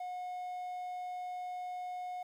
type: tone with quantisation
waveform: triangle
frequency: 725 Hz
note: F#5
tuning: 35 cents flat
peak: -36 dBFS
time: 0-2.23 s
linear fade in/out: 5 ms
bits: 11
effects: none